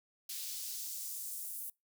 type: noise with high-pass filter sweep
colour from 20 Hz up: white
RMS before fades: -42 dBFS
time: 0.29-1.7 s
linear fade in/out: 5 ms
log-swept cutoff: 3500 to 11000 Hz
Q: 1.1
effects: noise-tail reverb RT60 0.2 s tail -24 dB re dry